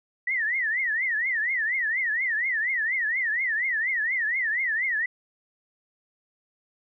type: tone with vibrato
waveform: sine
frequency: 1912 Hz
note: A#6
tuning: 43 cents sharp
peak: -23 dBFS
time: 0.27-5.06 s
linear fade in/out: 5 ms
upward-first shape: triangle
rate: 4.2 Hz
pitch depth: 230 cents each way
effects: none